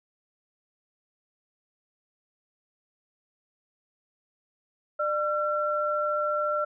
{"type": "tone pair together", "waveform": "sine", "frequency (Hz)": [598.6, 1357], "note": ["D5", "E6"], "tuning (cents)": [33, 50], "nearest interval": "octave + major second", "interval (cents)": 1417, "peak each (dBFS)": -27, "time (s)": [4.99, 6.65], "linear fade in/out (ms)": 10, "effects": []}